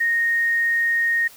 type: tone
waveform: sine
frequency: 1858 Hz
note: A#6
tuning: 6 cents flat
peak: -17 dBFS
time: 0-1.28 s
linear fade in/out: 10 ms
effects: white hiss -46 dBFS RMS until 1.36 s